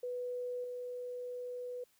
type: tone with level steps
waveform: sine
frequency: 493.9 Hz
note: B4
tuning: in tune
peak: -36 / -39 dBFS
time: 0.03-1.84 s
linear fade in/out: 5 ms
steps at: 0.64 s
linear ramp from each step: 2 ms
effects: white hiss -71 dBFS RMS until 1.99 s